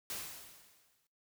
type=noise with exponential decay; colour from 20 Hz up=white; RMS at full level=-39 dBFS; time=0.1-1.07 s; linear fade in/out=2 ms; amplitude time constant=210 ms; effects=noise-tail reverb RT60 0.2 s tail -17 dB re dry